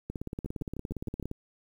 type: two click trains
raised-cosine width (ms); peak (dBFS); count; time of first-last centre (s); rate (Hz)
3; -24 / -22; 6 / 22; 0.46-1.227 / 0.1-1.314; 6.52 / 17.3
effects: 9-bit